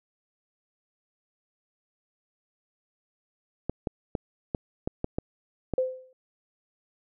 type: clicks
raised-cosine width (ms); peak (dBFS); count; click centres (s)
2; -14; 8; 3.696 / 3.872 / 4.152 / 4.548 / 4.875 / 5.044 / 5.185 / 5.737
type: tone with exponential decay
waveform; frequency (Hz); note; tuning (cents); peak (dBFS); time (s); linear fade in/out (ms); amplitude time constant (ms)
sine; 515; C5; -28; -19; 5.78-6.13; 2; 74
effects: none